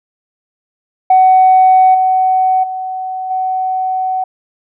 sine tone with level steps, 750 Hz, F#5, 23 cents sharp, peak -3 / -8 / -18 / -13 dBFS, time 1.1-4.24 s, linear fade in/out 5 ms, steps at 1.94 / 2.63 / 3.3 s, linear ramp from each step 10 ms, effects tanh soft clip ceiling -1 dBFS

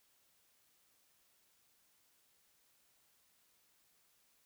silence, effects white hiss -73 dBFS RMS until 4.45 s

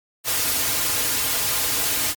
white noise with comb filter, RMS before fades -22 dBFS, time 0.24-2.15 s, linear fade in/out 50 ms, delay 5.3 ms, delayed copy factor -0.75, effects MP3 96 kbps

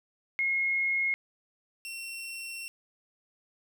sine / sawtooth tone pair in turn, 2158 / 2719 Hz, C#7 / F7, -47 / -47 cents, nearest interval major third, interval 400 cents, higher second, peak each -25 / -34 dBFS, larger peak first, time 0.39-1.14 / 1.85-2.68 s, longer second, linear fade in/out 0 ms, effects none

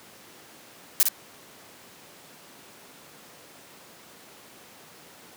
blue noise with echo, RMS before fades -18 dBFS, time 1-1.03 s, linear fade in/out 0 ms, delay 55 ms, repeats 1, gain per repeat -5 dB, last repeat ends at 1.085 s, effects pink hiss -49 dBFS RMS until 5.36 s + high-pass 200 Hz 12 dB/octave

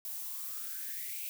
violet noise with high-pass filter sweep, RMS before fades -40 dBFS, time 0.05-1.29 s, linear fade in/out 0 ms, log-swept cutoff 750 to 2600 Hz, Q 7.3, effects none

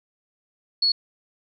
sine tone, 4370 Hz, C#8, 26 cents flat, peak -17 dBFS, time 0.82-0.92 s, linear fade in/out 5 ms, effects none

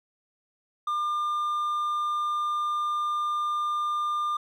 sine tone with hard clipping, 1200 Hz, D6, 37 cents sharp, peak -26 dBFS, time 0.87-4.37 s, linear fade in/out 5 ms, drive 3 dB, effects none

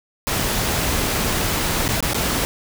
pink noise with dropouts, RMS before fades -21 dBFS, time 0.27-2.45 s, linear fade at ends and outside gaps 0 ms, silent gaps 1.88-1.888 / 2.005-2.026 / 2.134-2.145 s, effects none

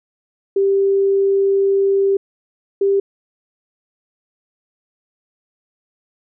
sine tone pair in turn, 393 / 395.3 Hz, G4 / G4, +4 / +15 cents, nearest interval unison, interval 11 cents, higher second, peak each -12 dBFS, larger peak neither, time 0.56-2.17 / 2.81-3 s, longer first, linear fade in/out 5 ms, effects none

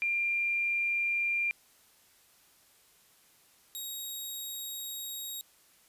sine / 5% pulse tone pair in turn, 2388 / 3784 Hz, D7 / A#7, +28 / +25 cents, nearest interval minor sixth, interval 797 cents, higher second, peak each -27 / -28 dBFS, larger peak first, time 0.02-1.51 / 3.75-5.41 s, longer second, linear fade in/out 0 ms, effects white hiss -63 dBFS RMS until 5.88 s + resampled to 32000 Hz

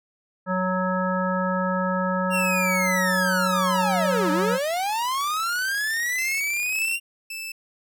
harmonic tone, 185 Hz, F#3, in tune, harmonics 1 / 3 / 5 / 7 / 9, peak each -25 / -27 / -30 / -28 / -32 dBFS, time 0.46-4.59 s, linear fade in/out 50 ms
45% pulse linear two-way sweep, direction down then up, 2794 to 286.3 to 2794 Hz, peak -23 dBFS, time 2.3-7 s, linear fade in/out 50 ms, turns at 4.31 s
click train, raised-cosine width 0.2 ms, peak -27 dBFS, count 88, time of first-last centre 4.17-6.914 s, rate 31.7 Hz
sawtooth tone bursts, 2637 Hz, E7, in tune, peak -28 dBFS, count 3, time 6.18-7.52 s, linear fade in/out 5 ms, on 220 ms, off 340 ms
effects none

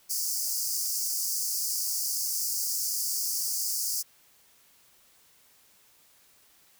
pink high-pass noise, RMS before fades -30 dBFS, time 0.09-4.03 s, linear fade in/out 20 ms, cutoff 4700 Hz, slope 96 dB/octave, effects white hiss -61 dBFS RMS until 6.79 s

